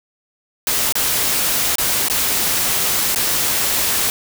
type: noise with dropouts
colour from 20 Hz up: white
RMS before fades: -18 dBFS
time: 0.67-4.1 s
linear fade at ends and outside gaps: 1 ms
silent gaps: 0.924-0.954 / 1.756-1.783 / 2.084-2.099 / 3.148-3.159 s
effects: none